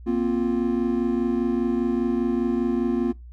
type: chord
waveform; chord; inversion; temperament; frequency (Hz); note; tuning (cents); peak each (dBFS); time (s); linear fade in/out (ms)
triangle; Bb suspended second; none; equal with one note detuned; 236.6 / 261.6 / 349.2; Bb3 / C4 / F4; +26 / 0 / 0; -22 / -24 / -23; 0.06-3.13; 20
effects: noise-tail reverb RT60 0.2 s tail -22 dB re dry + added 60 Hz sine -39 dBFS peak until 3.32 s